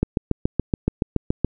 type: click train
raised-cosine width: 3 ms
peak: -5 dBFS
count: 11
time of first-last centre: 0.03-1.446 s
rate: 7.06 Hz
effects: none